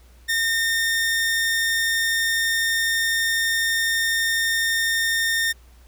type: tone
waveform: sawtooth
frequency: 1824 Hz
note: A#6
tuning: 38 cents flat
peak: -16 dBFS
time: 0.28-5.53 s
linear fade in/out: 20 ms
effects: added 60 Hz sine -47 dBFS peak until 5.87 s + pink hiss -57 dBFS RMS until 5.87 s